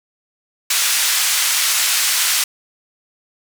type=band-pass noise; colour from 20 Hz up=white; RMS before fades=-17 dBFS; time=0.7-2.44 s; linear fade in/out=5 ms; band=1400 to 9800 Hz; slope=12 dB/octave; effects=none